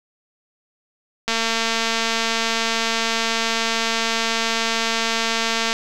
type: click train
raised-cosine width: 0.2 ms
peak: -4 dBFS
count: 1011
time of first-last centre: 1.28-5.729 s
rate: 227 Hz
effects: none